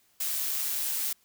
blue noise with amplitude modulation, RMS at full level -29 dBFS, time 0.2-1.13 s, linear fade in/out 5 ms, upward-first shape sine, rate 143 Hz, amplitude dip 30%, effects white hiss -66 dBFS RMS until 1.24 s

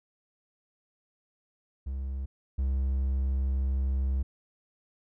triangle tone pair in turn, 66.9 / 66.48 Hz, C2 / C2, +39 / +28 cents, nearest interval unison, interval 11 cents, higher first, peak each -29 / -23 dBFS, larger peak second, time 1.86-2.26 / 2.58-4.23 s, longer second, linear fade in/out 10 ms, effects none

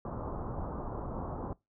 pink low-pass noise, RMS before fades -38 dBFS, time 0.05-1.53 s, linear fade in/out 2 ms, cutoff 1200 Hz, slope 48 dB/octave, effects noise-tail reverb RT60 0.2 s tail -22 dB re dry

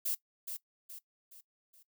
violet noise with echo, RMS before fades -33 dBFS, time 0.05-0.15 s, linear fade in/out 10 ms, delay 420 ms, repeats 4, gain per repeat -7 dB, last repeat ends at 1.83 s, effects noise-tail reverb RT60 0.1 s tail -18 dB re dry

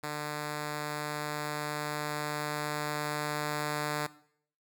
5% pulse tone with level ramp, 149.3 Hz, D3, 29 cents sharp, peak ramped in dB -23 to -19 dBFS, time 0.03-4.07 s, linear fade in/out 10 ms, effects noise-tail reverb RT60 0.6 s tail -18 dB re dry

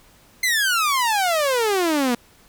sawtooth exponential sweep, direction down, 2097 to 233.1 Hz, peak -14 dBFS, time 0.43-2.15 s, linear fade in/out 5 ms, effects pink hiss -53 dBFS RMS until 2.48 s

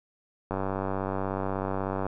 click train, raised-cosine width 1 ms, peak -16 dBFS, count 151, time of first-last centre 0.51-2.066 s, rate 96.4 Hz, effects none

